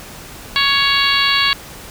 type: harmonic tone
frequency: 557 Hz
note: C#5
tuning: 8 cents sharp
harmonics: 2 / 3 / 4 / 5 / 6 / 7 / 8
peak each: -20 / -20 / -20 / -20 / -20 / -20 / -20 dBFS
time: 0.56-1.53 s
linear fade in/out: 0 ms
effects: pink hiss -35 dBFS RMS until 1.9 s